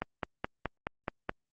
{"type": "click train", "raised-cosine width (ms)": 0.5, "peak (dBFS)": -16, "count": 7, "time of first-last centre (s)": [0.02, 1.294], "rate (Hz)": 4.71, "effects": ["Opus 32 kbps"]}